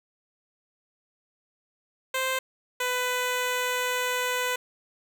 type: tone pair in turn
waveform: 10% pulse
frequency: 522 / 499 Hz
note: C5 / B4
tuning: -4 / +18 cents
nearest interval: minor second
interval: 78 cents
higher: first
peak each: -17 dBFS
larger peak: neither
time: 2.14-2.39 / 2.8-4.56 s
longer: second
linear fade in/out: 5 ms
effects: none